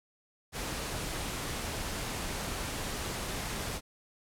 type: noise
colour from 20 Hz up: pink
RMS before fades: -36 dBFS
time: 0.52-3.81 s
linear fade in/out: 50 ms
effects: low-pass 12000 Hz 12 dB/octave